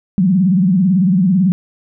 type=tone with vibrato; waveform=sine; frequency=185.2 Hz; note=F#3; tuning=2 cents sharp; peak=-9 dBFS; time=0.18-1.52 s; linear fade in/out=0 ms; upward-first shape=sine; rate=18 Hz; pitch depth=160 cents each way; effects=none